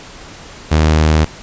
sawtooth tone, 77.78 Hz, D#2, in tune, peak -5 dBFS, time 0.71-1.25 s, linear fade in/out 10 ms, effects pink hiss -35 dBFS RMS until 1.42 s + resampled to 16000 Hz

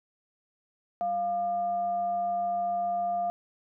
sine tone with frequency modulation, 698.5 Hz, F5, in tune, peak -26 dBFS, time 1.01-3.3 s, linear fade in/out 0 ms, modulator 504 Hz, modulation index 0.21, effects none

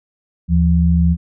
sine tone pair together, 76.7 / 170.7 Hz, D#2 / F3, -24 / -39 cents, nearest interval octave + major second, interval 1385 cents, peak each -13 dBFS, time 0.48-1.17 s, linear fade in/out 50 ms, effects none

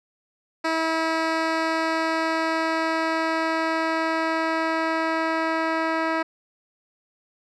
10% pulse tone with low-pass filter sweep, 323.4 Hz, E4, 33 cents flat, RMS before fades -24 dBFS, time 0.64-6.23 s, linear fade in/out 10 ms, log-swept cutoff 5100 to 2800 Hz, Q 0.71, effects none

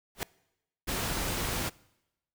pink noise with exponential growth, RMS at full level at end -28 dBFS, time 0.15-0.23 s, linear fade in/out 0 ms, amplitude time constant 17 ms
pink noise, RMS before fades -32 dBFS, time 0.87-1.7 s, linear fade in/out 20 ms
effects noise-tail reverb RT60 0.9 s tail -23 dB re dry

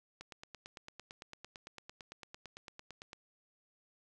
click train, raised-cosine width 0.2 ms, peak -30 dBFS, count 27, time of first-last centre 0.21-3.131 s, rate 8.9 Hz, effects none

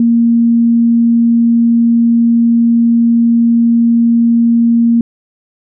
sine tone, 233.1 Hz, A#3, in tune, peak -6 dBFS, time 0-5.01 s, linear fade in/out 2 ms, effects none

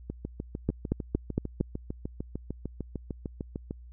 two click trains, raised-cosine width 3 ms, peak -13 / -21 dBFS, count 5 / 25, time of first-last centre 0.69-1.61 / 0.1-3.709 s, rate 4.35 / 6.65 Hz, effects added 60 Hz sine -45 dBFS peak until 3.92 s

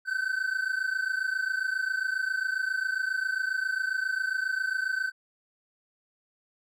triangle tone pair together, 1515.6 / 1543 Hz, F#6 / G6, +41 / -28 cents, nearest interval unison, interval 31 cents, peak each -28 / -28 dBFS, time 0.05-5.12 s, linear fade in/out 50 ms, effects none

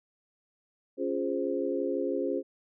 sine chord, Db major seventh, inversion none, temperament equal, 277.2 / 349.2 / 415.3 / 523.3 Hz, Db4 / F4 / Ab4 / C5, 0 / 0 / 0 / 0 cents, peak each -33 dBFS, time 0.97-2.43 s, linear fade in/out 50 ms, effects none

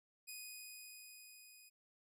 10% pulse tone with level ramp, 2489 Hz, D#7, in tune, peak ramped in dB -38 to -51 dBFS, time 0.27-1.7 s, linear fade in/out 20 ms, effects none

